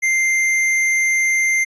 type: tone with hard clipping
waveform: sine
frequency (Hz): 2093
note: C7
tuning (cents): 0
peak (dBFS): -16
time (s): 0.02-1.65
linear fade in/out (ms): 20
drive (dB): 12
effects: resampled to 22050 Hz